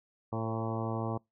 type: harmonic tone with a mistuned harmonic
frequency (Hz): 112.6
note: A2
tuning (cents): +40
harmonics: 1 / 2 / 3 / 4 / 5 / 6 / 7 / 8 / 9 / 10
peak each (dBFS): -35 / -38 / -40 / -41 / -42 / -43 / -43 / -44 / -45 / -45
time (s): 0.32-1.18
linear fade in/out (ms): 10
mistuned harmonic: 5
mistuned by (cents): -26
effects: noise-tail reverb RT60 0.2 s tail -26 dB re dry